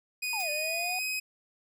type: tone with pitch glide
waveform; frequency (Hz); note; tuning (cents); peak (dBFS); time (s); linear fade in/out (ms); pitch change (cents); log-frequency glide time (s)
sawtooth; 2483 to 2521; D#7 to D#7; -4 to +22; -27; 0.22-1.2; 10; +26; 0.96-1.02
type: exponential two-way sweep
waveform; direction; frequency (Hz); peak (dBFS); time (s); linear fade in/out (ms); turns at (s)
triangle; down then up; 946 to 587.3 to 748; -33; 0.33-0.99; 2; 0.5
type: noise with exponential decay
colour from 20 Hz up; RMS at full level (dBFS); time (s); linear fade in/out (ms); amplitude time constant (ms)
blue; -37; 0.4-0.52; 0; 24
effects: none